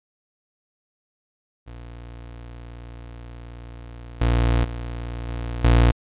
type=tone with level steps; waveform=30% pulse; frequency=58.7 Hz; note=A#1; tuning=13 cents sharp; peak=-34 / -14 / -26 / -24 / -10 dBFS; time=1.66-5.92 s; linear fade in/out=20 ms; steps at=4.21 / 4.64 / 5.28 / 5.64 s; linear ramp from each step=5 ms; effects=resampled to 8000 Hz

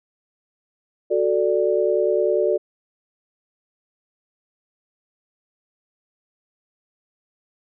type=chord; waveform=sine; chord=D major; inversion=first; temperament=equal; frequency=370 / 440 / 587.3 Hz; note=F#4 / A4 / D5; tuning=0 / 0 / 0 cents; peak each=-21 dBFS; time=1.1-2.58 s; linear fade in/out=20 ms; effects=none

